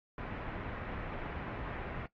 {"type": "low-pass noise", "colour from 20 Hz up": "pink", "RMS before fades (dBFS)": -41, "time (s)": [0.18, 2.06], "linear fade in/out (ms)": 2, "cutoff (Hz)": 2200, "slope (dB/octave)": 24, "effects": ["noise-tail reverb RT60 0.1 s tail -17 dB re dry", "AAC 32 kbps"]}